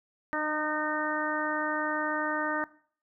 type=harmonic tone with a mistuned harmonic; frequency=305.8 Hz; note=D#4; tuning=30 cents flat; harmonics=1 / 2 / 3 / 4 / 5 / 6; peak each=-35 / -35 / -35 / -35 / -35 / -35 dBFS; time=0.33-2.64 s; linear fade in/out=0 ms; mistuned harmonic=1; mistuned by=-16 cents; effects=noise-tail reverb RT60 0.5 s tail -19 dB re dry